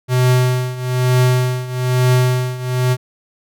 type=tone with tremolo; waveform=square; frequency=126.3 Hz; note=B2; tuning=39 cents sharp; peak=-10 dBFS; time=0.08-2.97 s; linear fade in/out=50 ms; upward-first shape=triangle; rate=1.1 Hz; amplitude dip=85%; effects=none